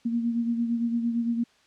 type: beating tone pair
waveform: sine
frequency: 233.1 / 241.9 Hz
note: A#3 / B3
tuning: 0 / -36 cents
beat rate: 8.8 Hz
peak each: -24 / -33 dBFS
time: 0.05-1.44 s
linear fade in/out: 10 ms
effects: white hiss -61 dBFS RMS until 1.66 s + low-pass 5000 Hz 12 dB/octave